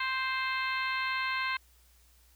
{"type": "harmonic tone", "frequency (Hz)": 523.3, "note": "C5", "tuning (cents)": 0, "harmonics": [2, 3, 4, 5, 6, 7, 8], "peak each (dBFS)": [-34, -35, -35, -38, -44, -46, -42], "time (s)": [0, 1.57], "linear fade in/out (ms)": 5, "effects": ["added 60 Hz sine -61 dBFS peak until 2.35 s", "white hiss -65 dBFS RMS until 2.35 s"]}